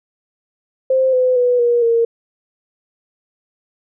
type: tone with pitch steps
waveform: sine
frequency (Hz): 523.3 / 507.5 / 492.2 / 477.4 / 463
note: C5 / B4 / B4 / A#4 / A#4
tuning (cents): 0 / +47 / -6 / +41 / -12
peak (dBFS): -11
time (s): 0.9-2.05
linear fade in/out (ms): 5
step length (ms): 230
effects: none